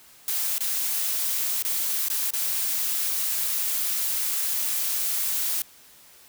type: noise with dropouts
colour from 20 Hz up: blue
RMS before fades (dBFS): -26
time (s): 0.28-5.62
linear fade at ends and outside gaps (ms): 1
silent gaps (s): 0.582-0.606 / 1.624-1.649 / 2.085-2.1 / 2.306-2.335
effects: white hiss -52 dBFS RMS until 6.28 s